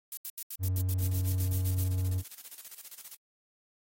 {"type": "noise bursts", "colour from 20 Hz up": "violet", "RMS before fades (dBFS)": -36, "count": 14, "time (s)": [0.12, 1.836], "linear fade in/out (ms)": 2, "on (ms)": 52, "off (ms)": 76}
{"type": "tone", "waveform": "triangle", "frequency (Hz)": 92.5, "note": "F#2", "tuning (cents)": 0, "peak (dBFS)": -25, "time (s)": [0.59, 2.23], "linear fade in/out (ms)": 50}
{"type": "noise with tremolo", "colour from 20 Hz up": "blue", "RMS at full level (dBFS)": -44, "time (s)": [0.98, 3.16], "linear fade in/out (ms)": 10, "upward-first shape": "square", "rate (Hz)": 15, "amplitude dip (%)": 80}
{"effects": ["AAC 48 kbps"]}